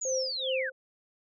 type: linear sweep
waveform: sine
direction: down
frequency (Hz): 6980 to 1448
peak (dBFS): -31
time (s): 0.01-0.7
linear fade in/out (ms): 10
type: tone with tremolo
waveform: sine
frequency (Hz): 523.3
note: C5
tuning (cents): 0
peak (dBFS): -27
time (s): 0.05-0.72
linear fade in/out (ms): 2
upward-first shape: sine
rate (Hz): 2.5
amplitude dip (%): 100
effects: none